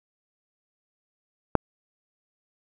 click, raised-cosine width 1 ms, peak -3 dBFS, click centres 1.553 s, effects none

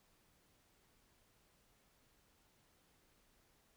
silence, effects pink hiss -73 dBFS RMS until 3.76 s

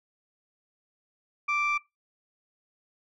sine tone pair together, 1174.7 / 2349 Hz, D6 / D7, 0 / 0 cents, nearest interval octave, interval 1200 cents, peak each -26 dBFS, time 1.48-1.78 s, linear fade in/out 10 ms, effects noise-tail reverb RT60 0.2 s tail -21 dB re dry + tanh soft clip ceiling -20 dBFS

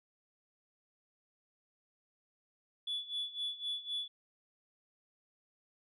sine tone with tremolo, 3435 Hz, A7, 42 cents flat, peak -32 dBFS, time 2.87-4.08 s, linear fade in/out 5 ms, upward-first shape sine, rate 3.9 Hz, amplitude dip 85%, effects tanh soft clip ceiling -31 dBFS

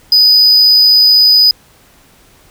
triangle tone, 4978 Hz, D#8, in tune, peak -3 dBFS, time 0.12-1.51 s, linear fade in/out 2 ms, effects pink hiss -46 dBFS RMS until 2.5 s

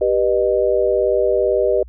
sine chord, G augmented, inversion none, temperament just, 392 / 490 / 612.5 Hz, G4 / B4 / D#5, 0 / -14 / -27 cents, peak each -18 dBFS, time 0.01-1.83 s, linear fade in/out 5 ms, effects added 60 Hz sine -36 dBFS peak until 1.88 s

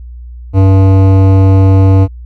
sine tone with hard clipping, 96 Hz, G2, 36 cents flat, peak -5 dBFS, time 0.53-2.08 s, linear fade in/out 50 ms, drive 15 dB, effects added 60 Hz sine -25 dBFS peak until 2.25 s

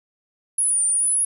sine linear two-way sweep, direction down then up, 10548 to 9040 to 10548 Hz, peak -17 dBFS, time 0.58-1.25 s, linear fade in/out 5 ms, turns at 0.84 s, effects none

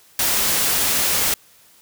white noise, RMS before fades -19 dBFS, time 0.19-1.34 s, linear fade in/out 2 ms, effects white hiss -52 dBFS RMS until 1.81 s

